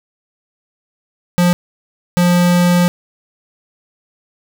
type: tone bursts at uneven times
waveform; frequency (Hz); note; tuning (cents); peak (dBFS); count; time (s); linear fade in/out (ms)
square; 176.3; F3; +17; -10; 2; 1.38-1.53 / 2.17-2.88; 0
effects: none